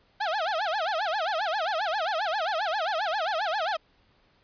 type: tone with vibrato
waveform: 30% pulse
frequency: 738 Hz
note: F#5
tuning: 5 cents flat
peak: -23 dBFS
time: 0.2-3.77 s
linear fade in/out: 10 ms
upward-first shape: sine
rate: 7.5 Hz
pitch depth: 290 cents each way
effects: pink hiss -64 dBFS RMS until 4.43 s + resampled to 11025 Hz